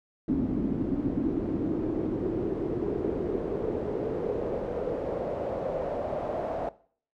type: noise with band-pass filter sweep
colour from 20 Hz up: brown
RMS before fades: -30 dBFS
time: 0.28-6.69 s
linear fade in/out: 2 ms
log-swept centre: 260 to 650 Hz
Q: 4.1
effects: noise-tail reverb RT60 0.5 s tail -19 dB re dry